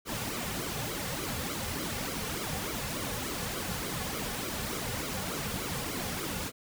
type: noise with flanger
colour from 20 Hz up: pink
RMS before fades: -35 dBFS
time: 0.05-6.52 s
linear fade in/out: 50 ms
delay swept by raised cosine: 1.1 to 3.2 ms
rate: 3.4 Hz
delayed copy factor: -0.75
effects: none